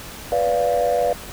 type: chord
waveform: sine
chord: B diminished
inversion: none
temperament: equal with one note detuned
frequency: 493.9 / 581.6 / 698.5 Hz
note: B4 / D5 / F5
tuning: 0 / -17 / 0 cents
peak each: -20 dBFS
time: 0.32-1.13 s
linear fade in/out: 2 ms
effects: tanh soft clip ceiling -10 dBFS + pink hiss -36 dBFS RMS until 1.32 s